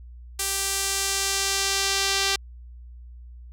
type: tone with band-pass filter sweep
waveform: sawtooth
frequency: 392 Hz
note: G4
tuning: in tune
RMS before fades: -25 dBFS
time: 0.39-2.36 s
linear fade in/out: 5 ms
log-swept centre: 9200 to 4600 Hz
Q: 1.1
effects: added 60 Hz sine -40 dBFS peak until 3.52 s